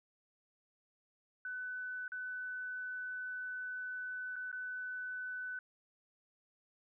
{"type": "tone with dropouts", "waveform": "sine", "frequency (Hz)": 1501, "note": "F#6", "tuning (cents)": 24, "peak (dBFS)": -39, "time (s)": [1.45, 5.59], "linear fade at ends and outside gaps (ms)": 2, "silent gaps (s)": [[2.08, 2.119], [4.358, 4.363], [4.516, 4.527]], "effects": []}